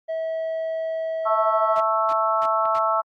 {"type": "tone", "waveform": "triangle", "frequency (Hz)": 647, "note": "E5", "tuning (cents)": -32, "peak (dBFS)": -22, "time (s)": [0.08, 1.82], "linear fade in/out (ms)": 20}
{"type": "harmonic tone", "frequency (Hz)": 220, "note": "A3", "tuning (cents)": 0, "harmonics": [3, 4, 5, 6], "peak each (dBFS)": [-24, -26, -25, -22], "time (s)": [1.25, 3.02], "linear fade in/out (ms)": 20}
{"type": "noise bursts", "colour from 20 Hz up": "white", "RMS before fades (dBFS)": -33, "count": 4, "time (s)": [1.76, 2.786], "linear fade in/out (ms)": 0, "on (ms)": 39, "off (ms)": 290}
{"type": "click", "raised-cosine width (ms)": 0.3, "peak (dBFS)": -23, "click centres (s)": 2.655}
{"effects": ["low-pass 3000 Hz 12 dB/octave", "Opus 48 kbps"]}